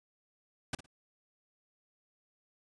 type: noise with echo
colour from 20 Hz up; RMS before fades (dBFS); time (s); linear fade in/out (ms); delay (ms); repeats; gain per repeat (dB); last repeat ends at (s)
pink; -33; 0.73-0.75; 5; 56; 2; -15; 0.862
effects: resampled to 22050 Hz